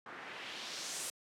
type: noise with low-pass filter sweep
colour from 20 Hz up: white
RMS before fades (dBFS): -44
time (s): 0.06-1.1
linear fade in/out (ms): 2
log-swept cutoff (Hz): 1300 to 10000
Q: 1.5
effects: high-pass 200 Hz 12 dB/octave